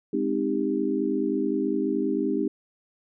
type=chord; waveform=sine; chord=Ab major seventh; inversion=none; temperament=equal with one note detuned; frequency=207.7 / 261.6 / 311.1 / 396.8 Hz; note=Ab3 / C4 / Eb4 / G4; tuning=0 / 0 / 0 / +21 cents; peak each=-31 / -28 / -27 / -28 dBFS; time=0.13-2.48 s; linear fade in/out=5 ms; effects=none